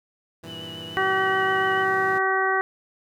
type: chord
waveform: 15% pulse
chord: E diminished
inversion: first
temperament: equal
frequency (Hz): 98 / 116.54 / 164.81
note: G2 / Bb2 / E3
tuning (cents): 0 / 0 / 0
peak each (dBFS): -37 / -37 / -33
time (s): 0.43-2.19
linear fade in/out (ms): 10
type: tone with vibrato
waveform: sine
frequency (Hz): 2960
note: F#7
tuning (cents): 0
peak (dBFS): -36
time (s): 0.46-1.86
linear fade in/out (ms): 50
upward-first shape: triangle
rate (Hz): 6.9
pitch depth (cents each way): 31
type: harmonic tone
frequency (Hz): 381.9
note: G4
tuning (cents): -45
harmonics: 1 / 2 / 3 / 4 / 5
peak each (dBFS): -26 / -26 / -26 / -26 / -26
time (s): 0.97-2.61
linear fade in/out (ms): 0
effects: none